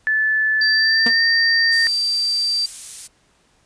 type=tone with pitch glide; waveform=sine; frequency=1742 to 1830.7 Hz; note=A6 to A#6; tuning=-18 to -32 cents; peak=-15 dBFS; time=0.07-1.87 s; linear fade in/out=0 ms; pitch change=+86 cents; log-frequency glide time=0.68-1.23 s
type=tone; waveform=sine; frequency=4684 Hz; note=D8; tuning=5 cents flat; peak=-17 dBFS; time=0.61-2.66 s; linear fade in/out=5 ms
type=tone with exponential decay; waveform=sawtooth; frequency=235.1 Hz; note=A#3; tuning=15 cents sharp; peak=-14 dBFS; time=1.06-1.15 s; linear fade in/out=5 ms; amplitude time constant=19 ms
type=noise; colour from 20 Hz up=violet; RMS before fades=-27 dBFS; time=1.71-3.08 s; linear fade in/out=20 ms
effects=pink hiss -59 dBFS RMS until 3.65 s + resampled to 22050 Hz